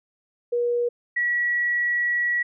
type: tone pair in turn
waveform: sine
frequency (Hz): 480 / 1929.4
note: B4 / B6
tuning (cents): -49 / -41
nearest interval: 2 octaves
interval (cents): 2408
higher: second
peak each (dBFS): -20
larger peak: neither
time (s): 0.52-0.89 / 1.16-2.43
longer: second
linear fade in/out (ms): 10
effects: none